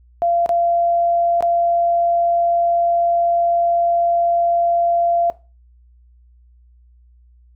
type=tone with dropouts; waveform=sine; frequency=687 Hz; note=F5; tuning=29 cents flat; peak=-14 dBFS; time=0.22-5.3 s; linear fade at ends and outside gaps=0 ms; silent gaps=0.461-0.492 / 1.407-1.425 s; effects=noise-tail reverb RT60 0.3 s tail -18 dB re dry + added 60 Hz sine -47 dBFS peak until 7.55 s